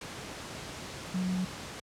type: tone in noise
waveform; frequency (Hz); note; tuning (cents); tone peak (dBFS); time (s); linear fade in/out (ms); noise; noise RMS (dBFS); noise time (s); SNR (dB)
sine; 184; F#3; -9; -28; 1.14-1.45; 5; pink; -41; 0.01-1.8; +10
effects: high-pass 80 Hz 12 dB/octave + low-pass 8000 Hz 12 dB/octave